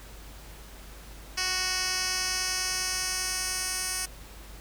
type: tone with band-pass filter sweep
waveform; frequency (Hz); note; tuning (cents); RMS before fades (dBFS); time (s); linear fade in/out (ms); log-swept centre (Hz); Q
10% pulse; 370; F#4; 0; -30; 1.37-4.06; 10; 4800 to 8300; 1.4
effects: added 50 Hz sine -45 dBFS peak until 4.6 s + pink hiss -49 dBFS RMS until 4.6 s